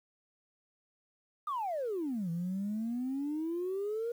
sine exponential two-way sweep, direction down then up, 1244.5 to 164.81 to 479 Hz, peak -31 dBFS, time 1.47-4.12 s, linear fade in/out 5 ms, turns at 2.3 s, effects tanh soft clip ceiling -28 dBFS + 10-bit

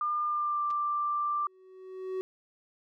sine tone with pitch glide, 1203 to 1180.3 Hz, D6 to D6, +41 to +8 cents, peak -27 dBFS, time 0.01-1.47 s, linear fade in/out 2 ms, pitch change -33 cents, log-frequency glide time 0.26-0.63 s
clicks, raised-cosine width 0.2 ms, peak -34 dBFS, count 2, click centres 0.704 / 0.711 s
triangle tone with exponential growth, 375 Hz, F#4, 23 cents sharp, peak -27 dBFS, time 1.24-2.21 s, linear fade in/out 0 ms, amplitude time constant 210 ms
effects none

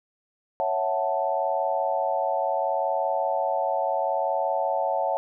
sine chord, F# minor seventh, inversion second, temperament equal, 554.4 / 659.3 / 740 / 880 Hz, C#5 / E5 / F#5 / A5, 0 / 0 / 0 / 0 cents, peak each -28 dBFS, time 0.6-5.17 s, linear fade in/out 0 ms, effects none

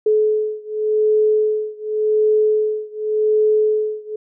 sine beating tone pair, 428.5 / 429.38 Hz, A4 / A4, -46 / -42 cents, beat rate 0.88 Hz, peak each -17 / -18 dBFS, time 0.06-4.16 s, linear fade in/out 5 ms, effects none

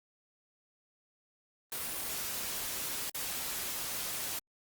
white noise with dropouts, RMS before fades -37 dBFS, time 1.72-4.39 s, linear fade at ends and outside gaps 2 ms, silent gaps 3.098-3.146 s, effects Opus 32 kbps

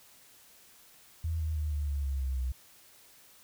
sine tone with pitch steps, 81.4 / 78.58 / 75.86 / 73.23 / 70.7 / 68.25 / 65.89 / 63.61 Hz, E2 / D#2 / D#2 / D2 / C#2 / C#2 / C2 / C2, -21 / +18 / -43 / -4 / +35 / -26 / +13 / -48 cents, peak -29 dBFS, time 1.24-2.52 s, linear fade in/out 5 ms, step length 160 ms, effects white hiss -58 dBFS RMS until 3.43 s

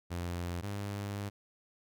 sawtooth tone pair in turn, 87.31 / 101.09 Hz, F2 / G#2, 0 / -46 cents, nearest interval minor third, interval 254 cents, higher second, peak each -31 / -32 dBFS, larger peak first, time 0.1-0.62 / 0.62-1.3 s, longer second, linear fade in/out 20 ms, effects none

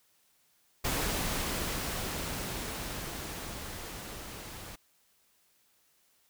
pink noise with level ramp, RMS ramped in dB -31 to -45 dBFS, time 0.84-4.76 s, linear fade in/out 10 ms, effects white hiss -69 dBFS RMS until 6.29 s

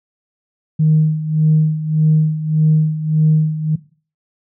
sine tone with tremolo, 155.56 Hz, D#3, in tune, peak -7 dBFS, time 0.79-3.76 s, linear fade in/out 10 ms, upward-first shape sine, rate 1.7 Hz, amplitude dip 75%, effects noise-tail reverb RT60 0.4 s tail -18 dB re dry + tanh soft clip ceiling -4 dBFS

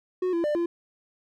triangle tone with pitch steps, 366.7 / 338.1 / 595 / 342.1 Hz, F#4 / E4 / D5 / F4, -15 / +44 / +22 / -36 cents, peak -21 dBFS, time 0.22-0.66 s, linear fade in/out 5 ms, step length 110 ms, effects none

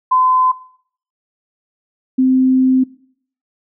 sine tone pair in turn, 1022 / 259.4 Hz, C6 / C4, -41 / -15 cents, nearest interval 2 octaves, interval 2374 cents, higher first, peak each -9 / -9 dBFS, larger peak neither, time 0.11-0.52 / 2.18-2.84 s, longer second, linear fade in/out 10 ms, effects noise-tail reverb RT60 0.6 s tail -21 dB re dry

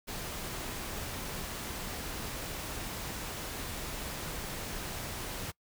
pink noise, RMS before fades -39 dBFS, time 0.07-5.52 s, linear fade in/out 20 ms, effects noise-tail reverb RT60 0.1 s tail -23 dB re dry

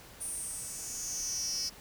10% pulse tone with high-pass filter sweep, 375.7 Hz, F#4, 26 cents sharp, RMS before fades -37 dBFS, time 0.2-1.7 s, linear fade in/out 20 ms, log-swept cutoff 9400 to 5100 Hz, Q 7.7, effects pink hiss -52 dBFS RMS until 1.8 s

